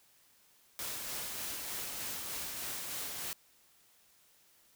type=noise with tremolo; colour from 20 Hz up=white; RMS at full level=-39 dBFS; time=0.79-3.33 s; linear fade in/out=0 ms; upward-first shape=sine; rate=3.3 Hz; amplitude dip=25%; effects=white hiss -66 dBFS RMS until 4.75 s

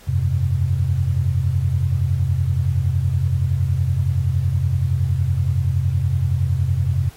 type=chord; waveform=sine; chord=F suspended second; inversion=none; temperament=equal; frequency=87.31 / 98 / 130.81 Hz; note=F2 / G2 / C3; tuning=0 / 0 / 0 cents; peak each=-20 / -22 / -20 dBFS; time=0.07-7.1 s; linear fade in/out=20 ms; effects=pink hiss -47 dBFS RMS until 7.16 s + AAC 48 kbps

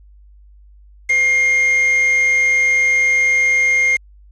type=tone with quantisation; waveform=triangle; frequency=2124 Hz; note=C7; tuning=25 cents sharp; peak=-10 dBFS; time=1.09-3.97 s; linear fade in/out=10 ms; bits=5; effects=added 50 Hz sine -42 dBFS peak until 4.31 s + resampled to 22050 Hz

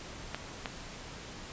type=clicks; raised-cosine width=0.3 ms; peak=-18 dBFS; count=2; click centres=0.346 / 0.658 s; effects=pink hiss -45 dBFS RMS until 1.52 s + resampled to 16000 Hz

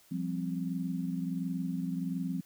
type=chord; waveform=sine; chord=F suspended second; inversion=none; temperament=equal; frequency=174.61 / 196 / 261.6 Hz; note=F3 / G3 / C4; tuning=0 / 0 / 0 cents; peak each=-34 / -38 / -36 dBFS; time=0.11-2.41 s; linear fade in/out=10 ms; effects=white hiss -62 dBFS RMS until 2.45 s

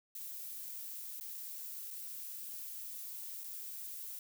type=noise with dropouts; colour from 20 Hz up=violet; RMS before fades=-45 dBFS; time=0.15-4.19 s; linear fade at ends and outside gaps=2 ms; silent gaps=1.199-1.209 / 1.905-1.91 / 3.437-3.441 s; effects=none

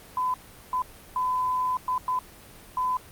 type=tone bursts at uneven times; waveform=sine; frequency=1010 Hz; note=B5; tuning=39 cents sharp; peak=-23 dBFS; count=6; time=0.17-0.34 / 0.73-0.82 / 1.16-1.77 / 1.88-1.98 / 2.08-2.19 / 2.77-2.97 s; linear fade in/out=2 ms; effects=pink hiss -48 dBFS RMS until 3.11 s + Opus 32 kbps

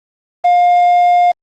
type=tone with quantisation; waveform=triangle; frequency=708 Hz; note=F5; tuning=23 cents sharp; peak=-5 dBFS; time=0.44-1.32 s; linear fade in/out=10 ms; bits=5; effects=low-pass 4000 Hz 12 dB/octave + Opus 24 kbps

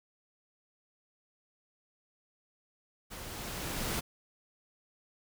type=noise with level ramp; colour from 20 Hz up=pink; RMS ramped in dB=-45 to -33 dBFS; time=3.1-4.01 s; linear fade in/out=20 ms; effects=none

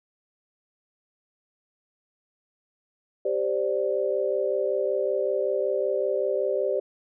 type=chord; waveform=sine; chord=G suspended fourth; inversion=none; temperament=just; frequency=392 / 522.7 / 588 Hz; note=G4 / C5 / D5; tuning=0 / -2 / +2 cents; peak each=-27 dBFS; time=3.25-6.8 s; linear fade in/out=5 ms; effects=none

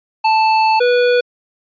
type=tone pair in turn; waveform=square; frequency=880 / 489.8 Hz; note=A5 / B4; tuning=0 / -14 cents; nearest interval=minor seventh; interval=1014 cents; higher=first; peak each=-11 dBFS; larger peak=neither; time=0.24-0.8 / 0.8-1.21 s; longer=first; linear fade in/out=10 ms; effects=resampled to 11025 Hz

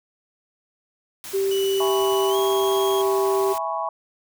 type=noise; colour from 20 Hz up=white; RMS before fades=-36 dBFS; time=1.24-3.58 s; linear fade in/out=0 ms
type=tone; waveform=sine; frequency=390 Hz; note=G4; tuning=9 cents flat; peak=-19 dBFS; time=1.33-3.54 s; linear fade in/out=20 ms
type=tone with pitch glide; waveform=40% pulse; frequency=2960 to 3265 Hz; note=F#7 to G#7; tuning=0 to -30 cents; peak=-29 dBFS; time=1.51-3.02 s; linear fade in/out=5 ms; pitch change=+170 cents; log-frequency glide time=2.29-2.36 s
type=chord; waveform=sine; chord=C# minor seventh; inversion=first; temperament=equal; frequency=659.3 / 830.6 / 987.8 / 1108.7 Hz; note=E5 / G#5 / B5 / C#6; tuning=0 / 0 / 0 / 0 cents; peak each=-29 dBFS; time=1.8-3.89 s; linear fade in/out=2 ms
effects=none

